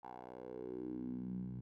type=tone with band-pass filter sweep; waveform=10% pulse; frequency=62.3 Hz; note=B1; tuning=16 cents sharp; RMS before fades=-45 dBFS; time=0.03-1.61 s; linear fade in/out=10 ms; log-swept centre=830 to 140 Hz; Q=4.8; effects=none